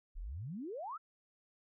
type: exponential sweep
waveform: sine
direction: up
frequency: 31.93 to 1396.9 Hz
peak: -40 dBFS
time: 0.15-0.98 s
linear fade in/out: 20 ms
effects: none